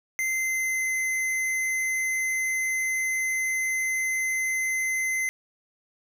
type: tone with pitch glide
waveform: square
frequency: 2076 to 2058 Hz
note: C7 to C7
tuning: -14 to -29 cents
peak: -25 dBFS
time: 0.19-5.29 s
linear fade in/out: 0 ms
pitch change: -15 cents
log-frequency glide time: 0.31-0.91 s
effects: none